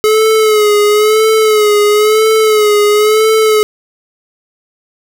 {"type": "tone with vibrato", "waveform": "square", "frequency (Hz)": 426.8, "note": "G#4", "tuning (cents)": 47, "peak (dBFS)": -7, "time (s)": [0.04, 3.63], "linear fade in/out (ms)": 0, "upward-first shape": "sine", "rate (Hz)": 0.99, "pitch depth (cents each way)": 51, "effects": []}